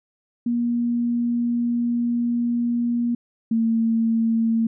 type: tone pair in turn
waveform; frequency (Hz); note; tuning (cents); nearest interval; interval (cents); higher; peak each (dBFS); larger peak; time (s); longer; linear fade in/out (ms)
sine; 238 / 226.8; A#3 / A#3; +36 / -47; minor second; 83; first; -19 / -17; second; 0.46-3.15 / 3.51-4.67; first; 5
effects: none